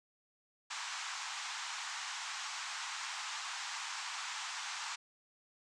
pink band-pass noise, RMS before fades -42 dBFS, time 0.7-4.96 s, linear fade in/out 10 ms, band 850 to 7800 Hz, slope 48 dB/octave, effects none

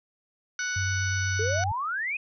harmonic tone, 740 Hz, F#5, in tune, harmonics 2 / 3 / 4 / 5 / 6 / 7 / 8, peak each -29 / -38 / -43 / -44 / -42 / -45 / -35 dBFS, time 0.59-1.64 s, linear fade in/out 2 ms
sine tone with vibrato, 96.1 Hz, G2, 34 cents flat, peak -27 dBFS, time 0.76-1.72 s, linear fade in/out 5 ms, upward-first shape sine, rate 8.3 Hz, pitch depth 15 cents each way
sine exponential sweep, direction up, 415.3 to 2568 Hz, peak -27 dBFS, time 1.39-2.17 s, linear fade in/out 5 ms
effects none

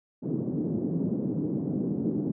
white band-pass noise, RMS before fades -29 dBFS, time 0.22-2.32 s, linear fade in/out 20 ms, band 150 to 320 Hz, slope 24 dB/octave, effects none

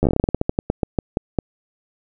slowing click train, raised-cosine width 2 ms, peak -4 dBFS, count 20, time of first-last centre 0.03-1.388 s, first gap 11 ms, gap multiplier 1.18, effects none

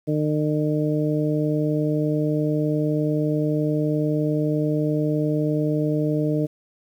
harmonic tone, 151.6 Hz, D#3, 45 cents flat, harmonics 1 / 2 / 3 / 4, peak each -23 / -23 / -27 / -29 dBFS, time 0.07-6.47 s, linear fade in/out 20 ms, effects 9-bit

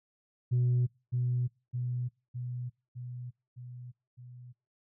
sine tone with echo, 123.47 Hz, B2, in tune, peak -22 dBFS, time 0.51-0.87 s, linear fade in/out 20 ms, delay 610 ms, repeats 6, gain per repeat -4 dB, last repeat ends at 4.53 s, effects noise-tail reverb RT60 0.3 s tail -25 dB re dry + tanh soft clip ceiling -22 dBFS

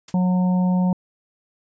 white noise with exponential decay, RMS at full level -33 dBFS, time 0.08-0.16 s, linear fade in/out 5 ms, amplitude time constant 17 ms
harmonic tone, 182.1 Hz, F#3, 27 cents flat, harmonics 1 / 3 / 4 / 5, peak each -16 / -32 / -34 / -32 dBFS, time 0.14-0.93 s, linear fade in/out 2 ms
effects resampled to 16000 Hz

